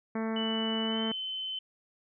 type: harmonic tone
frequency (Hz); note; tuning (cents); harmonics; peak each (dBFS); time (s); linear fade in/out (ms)
222.6; A3; +20; 1 / 2 / 3 / 4 / 5 / 6 / 7 / 8 / 9 / 10; -31 / -37 / -41 / -43 / -45 / -47 / -48 / -49 / -50 / -51; 0.15-1.12; 5
type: tone with pitch glide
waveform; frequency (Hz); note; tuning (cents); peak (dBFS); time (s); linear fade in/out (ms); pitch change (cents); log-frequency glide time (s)
sine; 2974 to 3058; F#7 to G7; +8 to -44; -33; 0.36-1.59; 5; +48; 0.85-1
effects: none